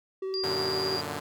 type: tone with vibrato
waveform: triangle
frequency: 381.7 Hz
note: G4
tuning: 46 cents flat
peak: -28 dBFS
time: 0.22-0.97 s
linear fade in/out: 5 ms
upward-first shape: square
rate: 19 Hz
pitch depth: 9 cents each way
type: tone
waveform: sine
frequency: 4795 Hz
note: D8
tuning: 35 cents sharp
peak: -30 dBFS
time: 0.34-1.01 s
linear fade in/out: 0 ms
type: chord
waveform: 5% pulse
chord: Gb augmented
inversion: none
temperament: equal with one note detuned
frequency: 92.5 / 115.67 / 146.83 Hz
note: Gb2 / Bb2 / D3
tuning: 0 / -13 / 0 cents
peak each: -26 / -28 / -24 dBFS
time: 0.43-1.2 s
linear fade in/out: 10 ms
effects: none